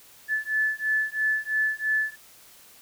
sine beating tone pair, 1736 / 1739 Hz, A6 / A6, -24 / -21 cents, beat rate 3 Hz, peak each -26 dBFS, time 0.28-2.16 s, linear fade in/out 50 ms, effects white hiss -52 dBFS RMS until 2.81 s

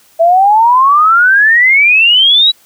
sine exponential sweep, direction up, 651 to 3951 Hz, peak -4 dBFS, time 0.19-2.52 s, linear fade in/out 20 ms, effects white hiss -47 dBFS RMS until 2.65 s + high-pass 60 Hz 12 dB/octave

